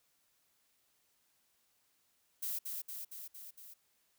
violet noise with echo, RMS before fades -38 dBFS, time 2.42-2.59 s, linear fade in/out 10 ms, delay 230 ms, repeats 5, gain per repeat -3 dB, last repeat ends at 3.74 s, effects white hiss -75 dBFS RMS until 4.18 s

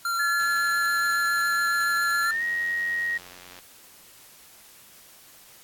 square tone with vibrato, 1376 Hz, F6, 26 cents flat, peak -25 dBFS, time 0.05-2.31 s, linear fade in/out 2 ms, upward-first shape triangle, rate 7.2 Hz, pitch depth 16 cents each way
sine tone with pitch glide, 1708 to 1884.2 Hz, G#6 to A#6, +48 to +18 cents, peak -24 dBFS, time 0.19-3.18 s, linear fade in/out 10 ms, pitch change +170 cents, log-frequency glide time 2.22-2.43 s
click train, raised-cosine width 0.2 ms, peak -27 dBFS, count 287, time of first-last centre 0.4-3.588 s, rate 89.7 Hz
effects white hiss -51 dBFS RMS until 5.63 s + AAC 64 kbps

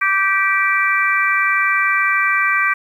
harmonic tone, 389.6 Hz, G4, 11 cents flat, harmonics 3 / 4 / 5 / 6, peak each -19 / -19 / -19 / -19 dBFS, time 0.01-2.74 s, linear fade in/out 10 ms, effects 8-bit

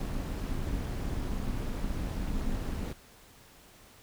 brown noise with amplitude modulation, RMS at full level -30 dBFS, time 0-2.93 s, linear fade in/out 5 ms, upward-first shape sine, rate 230 Hz, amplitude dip 65%, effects pink hiss -56 dBFS RMS until 4.02 s

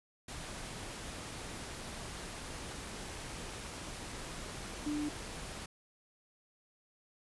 sine tone in noise, 297.3 Hz, D4, 21 cents sharp, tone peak -33 dBFS, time 4.86-5.09 s, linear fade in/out 5 ms, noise pink, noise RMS -44 dBFS, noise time 0.28-5.66 s, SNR +8 dB, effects resampled to 24000 Hz

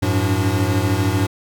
square tone cluster, 94.4 / 107.6 / 179.8 / 290 / 367.2 Hz, F#2 / A2 / F#3 / D4 / F#4, +35 / -38 / -49 / -22 / -13 cents, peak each -21 / -21 / -30 / -24 / -29 dBFS, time 0.02-1.27 s, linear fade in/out 10 ms, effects none

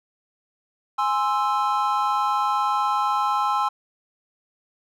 triangle chord, Ab augmented, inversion none, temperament equal, 830.6 / 1046.5 / 1318.5 Hz, Ab5 / C6 / E6, 0 / 0 / 0 cents, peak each -22 / -22 / -23 dBFS, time 0.98-3.69 s, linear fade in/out 10 ms, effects none

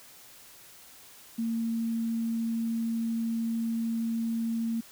sine tone, 228.3 Hz, A#3, 36 cents flat, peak -27 dBFS, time 1.38-4.81 s, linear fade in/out 10 ms, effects white hiss -52 dBFS RMS until 4.91 s

